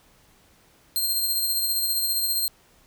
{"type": "tone with tremolo", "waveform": "10% pulse", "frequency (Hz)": 4186, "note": "C8", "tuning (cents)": 0, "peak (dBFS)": -14, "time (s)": [0.96, 2.48], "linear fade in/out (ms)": 0, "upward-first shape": "sine", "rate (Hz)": 15, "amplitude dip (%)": 35, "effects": ["pink hiss -58 dBFS RMS until 2.86 s"]}